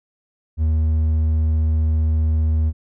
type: tone with hard clipping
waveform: sine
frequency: 78.8 Hz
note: D#2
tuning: 23 cents sharp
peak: -16 dBFS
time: 0.57-2.73 s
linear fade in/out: 50 ms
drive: 3 dB
effects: none